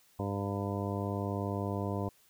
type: harmonic tone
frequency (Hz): 100.1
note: G2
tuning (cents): +37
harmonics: 1 / 2 / 3 / 4 / 5 / 6 / 7 / 9 / 10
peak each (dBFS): -35 / -38 / -40 / -41 / -42 / -43 / -43 / -45 / -45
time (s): 0.19-2.09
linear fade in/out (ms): 5
effects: white hiss -65 dBFS RMS until 2.29 s